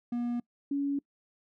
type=tone pair in turn; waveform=triangle / sine; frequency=240 / 281.4 Hz; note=B3 / C#4; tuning=-49 / +26 cents; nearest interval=minor third; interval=275 cents; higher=second; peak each=-27 dBFS; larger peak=neither; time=0.12-0.4 / 0.71-0.99 s; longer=neither; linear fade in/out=5 ms; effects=noise-tail reverb RT60 0.1 s tail -24 dB re dry